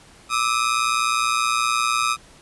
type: ring-modulated tone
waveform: sawtooth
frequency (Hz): 1243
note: D#6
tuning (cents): -2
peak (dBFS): -12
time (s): 0.29-2.17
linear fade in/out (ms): 50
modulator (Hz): 59.8
effects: pink hiss -49 dBFS RMS until 2.41 s + resampled to 24000 Hz